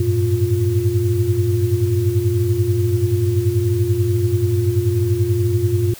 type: tone cluster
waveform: sine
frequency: 94.1 / 103.3 / 114.8 / 351.7 Hz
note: F#2 / G#2 / A#2 / F4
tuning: +30 / -9 / -26 / +12 cents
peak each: -20 dBFS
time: 0-5.94 s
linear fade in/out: 5 ms
effects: white hiss -39 dBFS RMS until 5.99 s